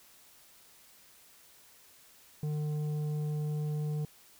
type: tone with tanh clipping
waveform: sine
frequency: 150.5 Hz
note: D3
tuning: 43 cents sharp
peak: -32 dBFS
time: 2.43-4.05 s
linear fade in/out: 2 ms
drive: 8 dB
effects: white hiss -59 dBFS RMS until 4.39 s